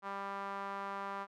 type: tone with band-pass filter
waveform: sawtooth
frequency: 197.8 Hz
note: G3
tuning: 16 cents sharp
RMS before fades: -41 dBFS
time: 0.02-1.27 s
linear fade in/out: 50 ms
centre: 1100 Hz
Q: 2.6
effects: none